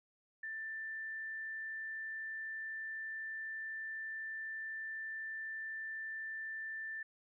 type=tone; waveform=sine; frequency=1774 Hz; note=A6; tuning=14 cents sharp; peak=-40 dBFS; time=0.43-7.03 s; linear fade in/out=5 ms; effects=none